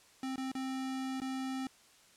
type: tone with dropouts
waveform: square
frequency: 263.1 Hz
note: C4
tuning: 10 cents sharp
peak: -36 dBFS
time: 0.23-1.67 s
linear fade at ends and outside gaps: 2 ms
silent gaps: 0.359-0.379 / 0.517-0.551 / 1.202-1.217 s
effects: white hiss -62 dBFS RMS until 2.16 s + low-pass 9000 Hz 12 dB/octave